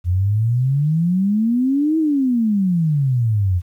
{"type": "exponential two-way sweep", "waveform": "sine", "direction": "up then down", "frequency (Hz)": [85.5, 324.5, 85.5], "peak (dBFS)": -14, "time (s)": [0.04, 3.62], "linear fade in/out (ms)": 50, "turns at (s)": 1.98, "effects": ["9-bit"]}